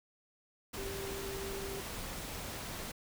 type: tone in noise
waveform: sine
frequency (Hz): 392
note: G4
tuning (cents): 0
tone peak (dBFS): -41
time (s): 0.77-1.81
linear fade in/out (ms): 10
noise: pink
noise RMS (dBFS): -42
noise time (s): 0.73-2.92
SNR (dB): -2
effects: none